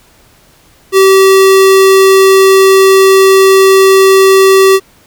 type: tone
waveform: square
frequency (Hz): 385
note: G4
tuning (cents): -31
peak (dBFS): -3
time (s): 0.92-4.8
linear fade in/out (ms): 50
effects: pink hiss -45 dBFS RMS until 5.06 s